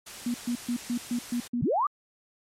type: noise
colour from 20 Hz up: white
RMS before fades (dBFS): -41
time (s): 0.06-1.48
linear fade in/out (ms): 10
type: tone bursts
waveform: sine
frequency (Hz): 240.8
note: B3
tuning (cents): -44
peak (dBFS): -25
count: 7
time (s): 0.26-1.614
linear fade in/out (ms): 5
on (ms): 82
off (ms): 130
type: linear sweep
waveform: sine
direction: up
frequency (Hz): 93.2 to 1243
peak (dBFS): -22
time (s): 1.62-1.87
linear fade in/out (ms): 5
effects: low-pass 10000 Hz 12 dB/octave + MP3 64 kbps